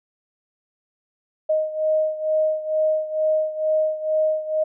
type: beating tone pair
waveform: sine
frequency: 622.3 / 624.5 Hz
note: D#5 / D#5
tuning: 0 / +6 cents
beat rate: 2.2 Hz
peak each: -20 / -24 dBFS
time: 1.49-4.64 s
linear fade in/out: 10 ms
effects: none